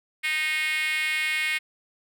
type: tone with high-pass filter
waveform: 5% pulse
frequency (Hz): 310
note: D#4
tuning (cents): -6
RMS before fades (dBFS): -26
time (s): 0.23-1.59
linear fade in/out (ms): 20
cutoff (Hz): 2100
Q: 5.4
effects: none